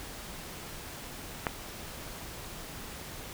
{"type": "click", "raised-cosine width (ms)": 0.5, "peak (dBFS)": -12, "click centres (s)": 1.468, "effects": ["pink hiss -43 dBFS RMS until 3.33 s"]}